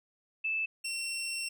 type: tone pair in turn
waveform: sine / 20% pulse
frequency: 2629 / 2719 Hz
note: E7 / F7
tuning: -5 / -47 cents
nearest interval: minor second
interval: 58 cents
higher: second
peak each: -29 / -29 dBFS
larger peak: neither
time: 0.44-0.66 / 0.84-1.49 s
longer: second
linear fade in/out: 10 ms
effects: none